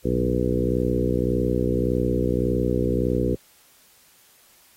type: harmonic tone with a mistuned harmonic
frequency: 61.74 Hz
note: B1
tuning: in tune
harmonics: 1 / 2 / 3 / 4 / 5 / 6 / 7 / 8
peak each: -28 / -28 / -28 / -28 / -28 / -28 / -28 / -28 dBFS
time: 0.04-3.36 s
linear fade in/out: 20 ms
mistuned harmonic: 2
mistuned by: -37 cents
effects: white hiss -56 dBFS RMS until 4.76 s + AAC 48 kbps